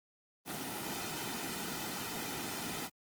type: noise with comb filter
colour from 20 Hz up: pink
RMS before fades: -39 dBFS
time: 0.45-2.9 s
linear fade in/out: 50 ms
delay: 1.8 ms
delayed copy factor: -0.5
effects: high-pass 150 Hz 12 dB/octave + Opus 24 kbps